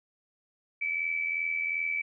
sine tone with amplitude modulation, 2302 Hz, D7, 35 cents flat, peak -25 dBFS, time 0.81-2.02 s, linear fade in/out 10 ms, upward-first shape sine, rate 82.7 Hz, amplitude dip 60%, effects none

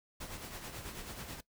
pink noise with tremolo, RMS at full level -43 dBFS, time 0.2-1.41 s, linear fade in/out 10 ms, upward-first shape sine, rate 9.2 Hz, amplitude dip 50%, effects noise-tail reverb RT60 0.1 s tail -19 dB re dry

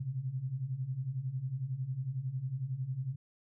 sine beating tone pair, 123.47 / 134.47 Hz, B2 / C3, 0 / +48 cents, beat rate 11 Hz, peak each -39 / -35 dBFS, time 0-3.16 s, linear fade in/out 10 ms, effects none

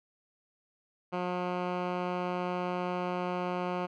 10% pulse tone with low-pass filter, 179.5 Hz, F3, 48 cents sharp, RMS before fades -33 dBFS, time 1.12-3.87 s, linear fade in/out 20 ms, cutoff 2100 Hz, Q 0.88, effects none

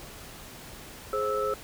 sine tone cluster, 419.4 / 529 / 1311 Hz, G#4 / C5 / E6, +17 / +19 / -10 cents, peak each -30 dBFS, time 1.13-1.54 s, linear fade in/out 2 ms, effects pink hiss -45 dBFS RMS until 1.63 s

